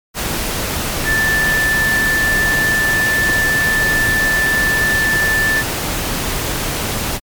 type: tone in noise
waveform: sine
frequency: 1760 Hz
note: A6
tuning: in tune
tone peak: -13 dBFS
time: 1.04-5.64 s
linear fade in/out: 50 ms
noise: pink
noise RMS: -20 dBFS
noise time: 0.14-7.2 s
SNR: +4 dB
effects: MP3 96 kbps